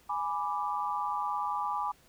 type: chord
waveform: sine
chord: G# diminished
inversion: none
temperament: equal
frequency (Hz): 830.6 / 987.8 / 1174.7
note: G#5 / B5 / D6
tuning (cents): 0 / 0 / 0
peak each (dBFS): -34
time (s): 0.09-1.92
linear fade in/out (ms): 10
effects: pink hiss -62 dBFS RMS until 2.08 s